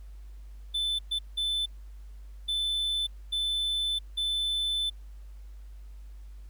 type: tone bursts at uneven times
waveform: triangle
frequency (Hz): 3520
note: A7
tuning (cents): 0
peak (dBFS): -25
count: 6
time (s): 0.74-0.99 / 1.11-1.19 / 1.37-1.66 / 2.48-3.07 / 3.32-3.99 / 4.17-4.9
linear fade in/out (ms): 10
effects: added 50 Hz sine -42 dBFS peak until 6.49 s + pink hiss -66 dBFS RMS until 6.49 s

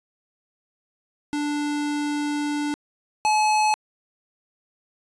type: tone pair in turn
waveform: square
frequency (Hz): 293.7 / 855.5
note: D4 / A5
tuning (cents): 0 / -49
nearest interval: octave + perfect fifth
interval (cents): 1851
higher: second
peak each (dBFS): -24 / -18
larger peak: second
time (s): 1.33-2.74 / 3.25-3.74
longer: first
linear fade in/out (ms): 0
effects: resampled to 22050 Hz

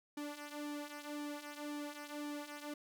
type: tone with flanger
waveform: sawtooth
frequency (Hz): 293.7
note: D4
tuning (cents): 0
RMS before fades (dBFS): -45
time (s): 0.17-2.74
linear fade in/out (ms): 5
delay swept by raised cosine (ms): 1.9 to 3.7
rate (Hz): 1.9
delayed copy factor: -0.7
effects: none

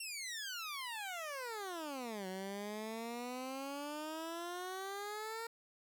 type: exponential two-way sweep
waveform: 15% pulse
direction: down then up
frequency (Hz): 2775 to 185 to 463.2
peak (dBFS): -35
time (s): 0-5.47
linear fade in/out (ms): 5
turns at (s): 2.27
effects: none

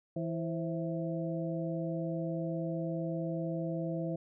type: harmonic tone with a mistuned harmonic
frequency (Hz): 164.81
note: E3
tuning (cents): 0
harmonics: 1 / 2 / 3 / 4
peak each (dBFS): -35 / -38 / -40 / -41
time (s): 0.16-4.16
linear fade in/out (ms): 5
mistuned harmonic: 3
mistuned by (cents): +96
effects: none

